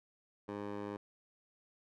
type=tone with band-pass filter; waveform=15% pulse; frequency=102.4 Hz; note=G#2; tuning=24 cents flat; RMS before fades=-42 dBFS; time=0.48-0.97 s; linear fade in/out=10 ms; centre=590 Hz; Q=0.94; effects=none